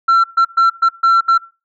sine tone bursts at uneven times, 1353 Hz, E6, 45 cents sharp, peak -5 dBFS, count 6, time 0.08-0.24 / 0.37-0.45 / 0.57-0.7 / 0.82-0.89 / 1.03-1.21 / 1.28-1.38 s, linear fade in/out 10 ms, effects noise-tail reverb RT60 0.3 s tail -21 dB re dry + tanh soft clip ceiling -7 dBFS

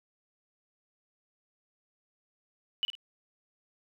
sine tone with echo, 2966 Hz, F#7, 4 cents sharp, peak -25 dBFS, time 2.83-2.85 s, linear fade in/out 0 ms, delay 51 ms, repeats 2, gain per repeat -9 dB, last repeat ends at 2.952 s, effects none

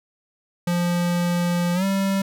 square tone with pitch glide, 174.61 to 194.86 Hz, F3 to G3, 0 to -10 cents, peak -20 dBFS, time 0.67-2.22 s, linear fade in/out 5 ms, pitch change +190 cents, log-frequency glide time 1.74-1.84 s, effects none

